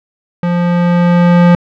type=tone with level ramp; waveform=square; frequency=174.61 Hz; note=F3; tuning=in tune; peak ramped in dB=-12 to -4 dBFS; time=0.43-1.55 s; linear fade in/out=2 ms; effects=low-pass 2000 Hz 12 dB/octave